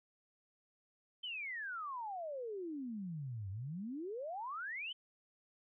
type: exponential two-way sweep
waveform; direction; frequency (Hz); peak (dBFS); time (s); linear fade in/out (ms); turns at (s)
sine; down then up; 3136 to 92.5 to 3136; -40; 1.23-4.93; 10; 3.5
effects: none